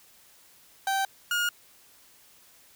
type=tone pair in turn; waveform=30% pulse; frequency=778 / 1428.5 Hz; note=G5 / F6; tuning=-13 / +39 cents; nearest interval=major seventh; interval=1052 cents; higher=second; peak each=-22 dBFS; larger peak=neither; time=0.87-1.05 / 1.31-1.49 s; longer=neither; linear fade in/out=2 ms; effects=white hiss -57 dBFS RMS until 2.75 s